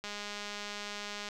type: click train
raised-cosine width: 0.2 ms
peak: -23 dBFS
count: 258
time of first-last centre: 0.04-1.288 s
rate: 206 Hz
effects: none